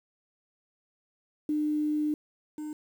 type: tone pair in turn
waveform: sine / triangle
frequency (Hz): 301.3 / 303.6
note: D4 / D#4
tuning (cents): +44 / -42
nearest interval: unison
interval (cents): 14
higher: second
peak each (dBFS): -25 / -32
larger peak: first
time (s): 1.49-2.14 / 2.58-2.73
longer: first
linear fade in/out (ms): 2
effects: 9-bit